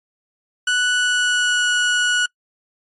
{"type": "tone with pitch glide", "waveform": "30% pulse", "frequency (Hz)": [1480, 1465.5], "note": ["F#6", "F#6"], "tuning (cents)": [0, -17], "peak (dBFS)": -13, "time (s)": [0.67, 2.26], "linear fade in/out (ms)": 5, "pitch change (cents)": -17, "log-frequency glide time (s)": [0.92, 1.69], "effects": ["noise-tail reverb RT60 0.1 s tail -26 dB re dry", "MP3 48 kbps"]}